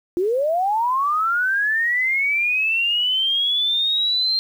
sine linear sweep, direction up, 336.7 to 4188 Hz, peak -17 dBFS, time 0.17-4.39 s, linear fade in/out 0 ms, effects 8-bit

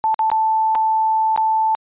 sine tone with dropouts, 880 Hz, A5, in tune, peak -14 dBFS, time 0.04-1.75 s, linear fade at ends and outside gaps 0 ms, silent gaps 0.143-0.192 / 0.301-0.316 / 0.75-0.754 / 1.362-1.376 s, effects resampled to 8000 Hz

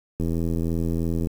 click train, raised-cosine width 3 ms, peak -14 dBFS, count 90, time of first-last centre 0.2-1.271 s, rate 83.1 Hz, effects 7-bit

